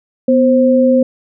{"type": "tone pair together", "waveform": "sine", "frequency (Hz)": [248.2, 526], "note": ["B3", "C5"], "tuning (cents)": [9, 9], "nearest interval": "octave + minor second", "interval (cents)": 1300, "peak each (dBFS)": -10, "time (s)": [0.28, 1.03], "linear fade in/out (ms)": 5, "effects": []}